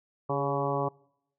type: harmonic tone with a mistuned harmonic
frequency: 140.8 Hz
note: C#3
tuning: 27 cents sharp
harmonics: 1 / 2 / 3 / 4 / 5 / 6 / 7 / 8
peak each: -33 / -37 / -33 / -33 / -36 / -36 / -36 / -35 dBFS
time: 0.29-0.89 s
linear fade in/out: 10 ms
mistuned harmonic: 3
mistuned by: -46 cents
effects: noise-tail reverb RT60 0.8 s tail -25 dB re dry